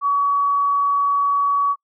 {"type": "tone", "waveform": "sine", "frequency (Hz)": 1132, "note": "C#6", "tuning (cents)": 36, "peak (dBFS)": -15, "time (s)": [0.01, 1.76], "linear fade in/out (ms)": 50, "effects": ["noise-tail reverb RT60 0.1 s tail -25 dB re dry"]}